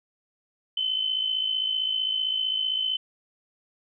sine tone with amplitude modulation, 3051 Hz, G7, 48 cents flat, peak -21 dBFS, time 0.77-2.97 s, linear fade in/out 5 ms, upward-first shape sine, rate 55.5 Hz, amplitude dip 60%, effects none

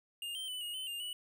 square tone with pitch steps, 2822 / 3128 / 2995 / 2873 / 3046 / 2808 / 2947 Hz, F7 / G7 / F#7 / F7 / F#7 / F7 / F#7, +17 / -4 / +20 / +48 / +50 / +9 / -8 cents, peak -39 dBFS, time 0.22-1.13 s, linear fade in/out 2 ms, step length 130 ms, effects none

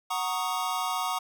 square chord, D# minor seventh, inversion first, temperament equal, 740 / 932.3 / 1108.7 / 1244.5 Hz, F#5 / A#5 / C#6 / D#6, 0 / 0 / 0 / 0 cents, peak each -34 dBFS, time 0.1-1.19 s, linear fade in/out 10 ms, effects none

